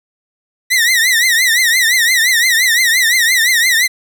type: tone with vibrato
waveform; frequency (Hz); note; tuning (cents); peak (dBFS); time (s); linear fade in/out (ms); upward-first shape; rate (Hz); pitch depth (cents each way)
sawtooth; 1933; B6; -38; -6; 0.7-3.88; 20; triangle; 5.8; 160
effects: none